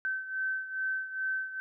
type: beating tone pair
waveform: sine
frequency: 1538 / 1540.4 Hz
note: G6 / G6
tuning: -33 / -31 cents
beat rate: 2.4 Hz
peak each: -32 / -37 dBFS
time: 0.05-1.6 s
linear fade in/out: 0 ms
effects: none